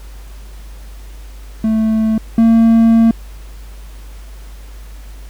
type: tone pair in turn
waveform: triangle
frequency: 220 / 227.4 Hz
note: A3 / A#3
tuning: 0 / -43 cents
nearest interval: minor second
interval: 57 cents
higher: second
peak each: -9 / -4 dBFS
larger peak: second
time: 1.64-2.18 / 2.38-3.11 s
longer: second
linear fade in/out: 2 ms
effects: added 50 Hz sine -30 dBFS peak until 5.29 s + pink hiss -44 dBFS RMS until 5.29 s